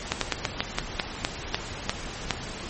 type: slowing click train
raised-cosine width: 0.2 ms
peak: -5 dBFS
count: 11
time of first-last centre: 0.12-2.307 s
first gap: 93 ms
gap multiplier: 1.18
effects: pink hiss -36 dBFS RMS until 2.69 s + MP3 32 kbps